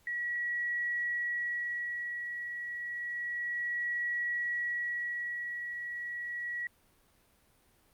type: tone with tremolo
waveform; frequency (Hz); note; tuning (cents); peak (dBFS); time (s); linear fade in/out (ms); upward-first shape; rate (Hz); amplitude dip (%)
sine; 1924; B6; -46; -30; 0.07-6.67; 2; sine; 0.3; 50
effects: pink hiss -67 dBFS RMS until 7.93 s + Opus 48 kbps